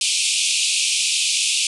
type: band-pass noise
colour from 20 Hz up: pink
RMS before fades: -20 dBFS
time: 0.01-1.67 s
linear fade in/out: 2 ms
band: 2400 to 10000 Hz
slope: 96 dB/octave
effects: none